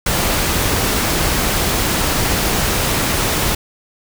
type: noise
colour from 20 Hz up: pink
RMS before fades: -17 dBFS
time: 0.06-3.55 s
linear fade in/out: 5 ms
effects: none